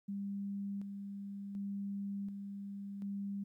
sine tone with tremolo, 199.5 Hz, G3, 31 cents sharp, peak -37 dBFS, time 0.08-3.44 s, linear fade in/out 10 ms, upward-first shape square, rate 0.68 Hz, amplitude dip 40%, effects 13-bit

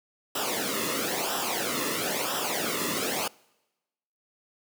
pink noise with flanger, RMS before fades -29 dBFS, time 0.35-3.28 s, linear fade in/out 5 ms, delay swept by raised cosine 0.45 to 1.32 ms, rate 1 Hz, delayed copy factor -0.75, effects noise-tail reverb RT60 1.0 s tail -25 dB re dry + high-pass 200 Hz 12 dB/octave

